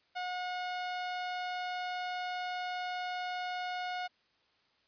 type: tone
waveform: sawtooth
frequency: 725 Hz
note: F#5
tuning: 35 cents flat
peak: -31 dBFS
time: 0.15-4.08 s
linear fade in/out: 20 ms
effects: white hiss -71 dBFS RMS until 4.87 s + resampled to 11025 Hz